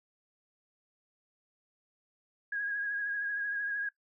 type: tone with vibrato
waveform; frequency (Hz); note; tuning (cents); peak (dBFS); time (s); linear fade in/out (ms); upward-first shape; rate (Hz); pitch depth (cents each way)
sine; 1648; G#6; -14; -31; 2.52-3.89; 5; triangle; 13; 42
effects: noise-tail reverb RT60 0.1 s tail -18 dB re dry